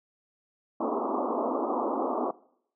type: band-pass noise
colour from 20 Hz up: pink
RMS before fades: -29 dBFS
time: 0.8-2.31 s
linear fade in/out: 5 ms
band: 230 to 1200 Hz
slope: 96 dB/octave
effects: noise-tail reverb RT60 0.7 s tail -22 dB re dry